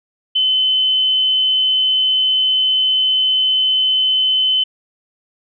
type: tone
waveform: sine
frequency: 3045 Hz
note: F#7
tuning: 49 cents sharp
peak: -12 dBFS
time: 0.35-4.64 s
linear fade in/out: 10 ms
effects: none